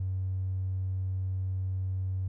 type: tone with tanh clipping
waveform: triangle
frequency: 94 Hz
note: F#2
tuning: 28 cents sharp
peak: -28 dBFS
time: 0-2.28 s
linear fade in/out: 5 ms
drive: 1 dB
effects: none